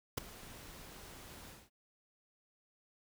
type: noise with ADSR envelope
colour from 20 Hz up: pink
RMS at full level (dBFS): -33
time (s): 0.17-1.7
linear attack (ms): 10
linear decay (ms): 7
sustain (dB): -19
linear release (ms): 210
effects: none